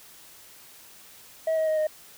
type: tone with pitch steps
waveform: sine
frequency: 642 / 633.9 / 625.9 / 618 Hz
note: E5 / D#5 / D#5 / D#5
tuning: -46 / +32 / +10 / -12 cents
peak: -19 dBFS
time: 1.47-1.87 s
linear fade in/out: 5 ms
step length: 100 ms
effects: tanh soft clip ceiling -21 dBFS + white hiss -50 dBFS RMS until 2.17 s